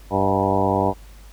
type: harmonic tone with a mistuned harmonic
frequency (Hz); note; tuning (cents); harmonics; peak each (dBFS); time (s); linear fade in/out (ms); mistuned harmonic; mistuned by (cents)
97; G2; -18; 1 / 2 / 3 / 4 / 5 / 6 / 7 / 8 / 9 / 10; -26 / -26 / -26 / -26 / -26 / -26 / -26 / -26 / -26 / -26; 0.1-0.94; 50; 6; +50
effects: added 50 Hz sine -41 dBFS peak until 1.32 s + pink hiss -51 dBFS RMS until 1.32 s